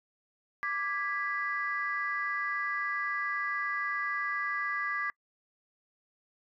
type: chord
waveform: sine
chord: G# diminished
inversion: second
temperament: equal with one note detuned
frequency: 1174.7 / 1651.7 / 1975.5 Hz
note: D6 / G#6 / B6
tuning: 0 / -10 / 0 cents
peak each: -34 dBFS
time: 0.63-5.1 s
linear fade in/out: 0 ms
effects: noise-tail reverb RT60 0.1 s tail -26 dB re dry + tanh soft clip ceiling -21 dBFS